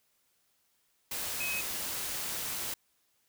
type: tone in noise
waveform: sine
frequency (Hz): 2543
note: D#7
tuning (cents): +37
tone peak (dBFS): -33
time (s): 1.4-1.61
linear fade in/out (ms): 5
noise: white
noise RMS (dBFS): -36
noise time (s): 1.11-2.74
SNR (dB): 0
effects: white hiss -73 dBFS RMS until 3.28 s